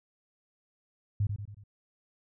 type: tone with echo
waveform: sine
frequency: 102.5 Hz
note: G#2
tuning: 22 cents flat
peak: -24 dBFS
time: 1.2-1.27 s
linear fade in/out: 5 ms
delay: 92 ms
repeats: 4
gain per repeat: -6 dB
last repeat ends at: 1.638 s
effects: none